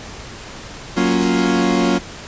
40% pulse chord, Gb major seventh, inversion none, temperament equal, 185 / 233.1 / 277.2 / 349.2 Hz, Gb3 / Bb3 / Db4 / F4, 0 / 0 / 0 / 0 cents, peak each -19 dBFS, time 0.96-1.99 s, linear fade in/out 20 ms, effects pink hiss -34 dBFS RMS until 2.27 s + resampled to 16000 Hz

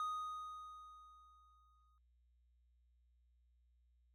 triangle tone with exponential decay, 1244.5 Hz, D#6, in tune, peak -35 dBFS, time 0-1.98 s, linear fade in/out 1 ms, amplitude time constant 430 ms, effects added 60 Hz sine -70 dBFS peak until 4.14 s

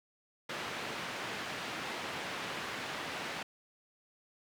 white band-pass noise, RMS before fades -40 dBFS, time 0.49-3.43 s, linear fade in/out 5 ms, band 120 to 2500 Hz, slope 12 dB/octave, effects none

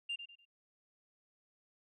sine tone with echo, 2794 Hz, F7, in tune, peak -34 dBFS, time 0.09-0.16 s, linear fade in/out 10 ms, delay 98 ms, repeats 3, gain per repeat -10 dB, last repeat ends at 0.454 s, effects tanh soft clip ceiling -33 dBFS

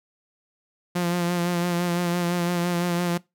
sawtooth tone with vibrato, 174.61 Hz, F3, in tune, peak -18 dBFS, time 0.95-3.18 s, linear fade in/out 10 ms, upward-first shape sine, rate 5.9 Hz, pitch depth 30 cents each way, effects noise-tail reverb RT60 0.2 s tail -21 dB re dry

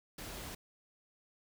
pink noise, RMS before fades -45 dBFS, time 0.18-0.55 s, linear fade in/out 5 ms, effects none

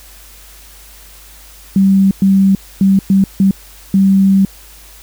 sine tone bursts at uneven times, 194 Hz, G3, 18 cents flat, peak -6 dBFS, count 6, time 1.76-2.11 / 2.22-2.55 / 2.81-2.99 / 3.1-3.24 / 3.4-3.51 / 3.94-4.45 s, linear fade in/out 2 ms, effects added 50 Hz sine -40 dBFS peak until 5.02 s + white hiss -40 dBFS RMS until 5.02 s

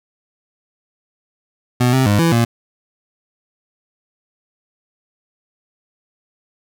25% pulse tone with pitch steps, 123.8 / 131.4 / 102.7 / 166.7 / 116.9 Hz, B2 / C3 / G#2 / E3 / A#2, +5 / +8 / -19 / +20 / +5 cents, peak -8 dBFS, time 1.8-2.45 s, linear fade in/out 10 ms, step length 130 ms, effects none

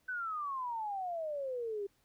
sine exponential sweep, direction down, 1533 to 391.5 Hz, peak -35 dBFS, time 0.08-1.87 s, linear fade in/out 10 ms, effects pink hiss -73 dBFS RMS until 2.04 s

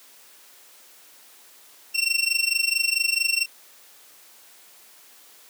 25% pulse tone with amplitude modulation, 2719 Hz, F7, 47 cents flat, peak -13 dBFS, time 1.94-3.46 s, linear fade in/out 20 ms, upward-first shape sine, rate 24.5 Hz, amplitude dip 85%, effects white hiss -51 dBFS RMS until 5.49 s + high-pass 300 Hz 12 dB/octave

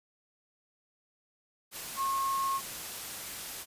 sine tone in noise, 1085 Hz, C#6, 37 cents flat, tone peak -28 dBFS, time 1.96-2.61 s, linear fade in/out 50 ms, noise white, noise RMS -40 dBFS, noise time 1.71-3.66 s, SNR +9 dB, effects resampled to 32000 Hz

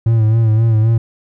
triangle tone with vibrato, 111.6 Hz, A2, 25 cents sharp, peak -7 dBFS, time 0.06-0.98 s, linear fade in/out 5 ms, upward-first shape sine, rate 3.8 Hz, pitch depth 54 cents each way, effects none

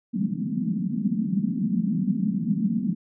pink band-pass noise, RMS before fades -25 dBFS, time 0.13-2.95 s, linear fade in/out 20 ms, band 180 to 230 Hz, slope 48 dB/octave, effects none

